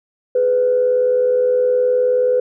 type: tone pair together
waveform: sine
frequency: 420.7 / 499.9 Hz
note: G#4 / B4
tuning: +22 / +21 cents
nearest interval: minor third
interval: 299 cents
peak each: -22 / -12 dBFS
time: 0.35-2.4 s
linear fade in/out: 5 ms
effects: tanh soft clip ceiling -6 dBFS